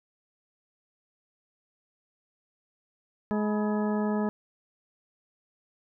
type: harmonic tone with a mistuned harmonic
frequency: 210.9 Hz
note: G#3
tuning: 27 cents sharp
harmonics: 1 / 2 / 3 / 4 / 5 / 6 / 8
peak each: -26 / -32 / -36 / -38 / -40 / -42 / -44 dBFS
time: 3.31-4.29 s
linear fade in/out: 0 ms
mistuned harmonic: 5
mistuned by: -120 cents
effects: none